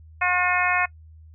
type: harmonic tone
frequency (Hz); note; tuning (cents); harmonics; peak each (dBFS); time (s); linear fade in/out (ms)
360; F#4; -47; 2 / 3 / 4 / 5 / 6 / 7; -26 / -26 / -26 / -26 / -26 / -26; 0.21-0.86; 10
effects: noise-tail reverb RT60 0.1 s tail -23 dB re dry + added 79 Hz sine -44 dBFS peak until 1.34 s